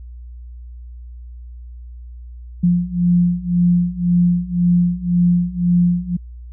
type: beating tone pair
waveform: sine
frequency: 174.61 / 176.51 Hz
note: F3 / F3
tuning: 0 / +19 cents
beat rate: 1.9 Hz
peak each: -17 / -15 dBFS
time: 2.63-6.17 s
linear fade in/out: 10 ms
effects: added 60 Hz sine -32 dBFS peak until 6.52 s